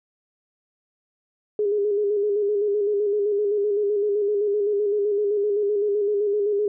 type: tone with vibrato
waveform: sine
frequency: 411.3 Hz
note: G#4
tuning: 17 cents flat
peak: -19 dBFS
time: 1.59-6.68 s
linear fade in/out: 2 ms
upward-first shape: square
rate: 7.8 Hz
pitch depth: 39 cents each way
effects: none